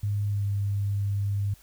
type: tone with pitch glide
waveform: sine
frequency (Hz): 102.4 to 100.58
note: G#2 to G2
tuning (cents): -24 to +45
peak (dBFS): -24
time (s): 0.03-1.54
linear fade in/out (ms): 5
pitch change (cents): -31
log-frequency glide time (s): 0.3-0.44
effects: added 50 Hz sine -58 dBFS peak until 1.62 s + white hiss -57 dBFS RMS until 1.62 s